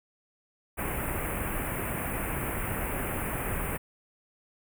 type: band-stop noise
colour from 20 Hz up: pink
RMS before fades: -32 dBFS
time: 0.77-3.78 s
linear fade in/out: 20 ms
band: 2600 to 9100 Hz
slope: 48 dB/octave
effects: none